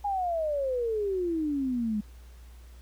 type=exponential sweep; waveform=sine; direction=down; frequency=830 to 204.9 Hz; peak=-26 dBFS; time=0.04-2.01 s; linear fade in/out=10 ms; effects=added 60 Hz sine -46 dBFS peak until 2.81 s + pink hiss -60 dBFS RMS until 2.81 s